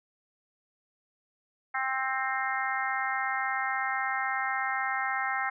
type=harmonic tone; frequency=263.7 Hz; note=C4; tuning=14 cents sharp; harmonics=3 / 4 / 5 / 6 / 7 / 8; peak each=-33 / -37 / -34 / -36 / -34 / -36 dBFS; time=1.74-5.5 s; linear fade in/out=10 ms; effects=none